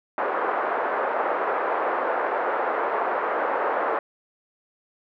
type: band-pass noise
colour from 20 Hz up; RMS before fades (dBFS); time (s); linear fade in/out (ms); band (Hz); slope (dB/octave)
pink; -25; 0.18-3.99; 2; 440 to 1500; 24
effects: none